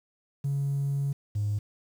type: tone pair in turn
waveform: triangle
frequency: 139.9 / 103.66 Hz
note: C#3 / G#2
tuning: +16 / -3 cents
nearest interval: perfect fourth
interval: 519 cents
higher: first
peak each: -22 / -22 dBFS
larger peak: neither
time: 0.44-1.13 / 1.35-1.59 s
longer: first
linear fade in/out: 10 ms
effects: tanh soft clip ceiling -22 dBFS + 9-bit